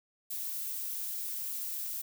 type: noise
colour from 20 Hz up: violet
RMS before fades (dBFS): -37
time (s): 0.3-2.02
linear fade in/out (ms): 10
effects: none